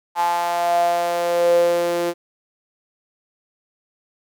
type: tone with high-pass filter sweep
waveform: sawtooth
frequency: 172.7 Hz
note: F3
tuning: 19 cents flat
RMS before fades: -19 dBFS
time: 0.15-2.14 s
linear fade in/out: 50 ms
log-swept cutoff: 880 to 410 Hz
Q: 9.7
effects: none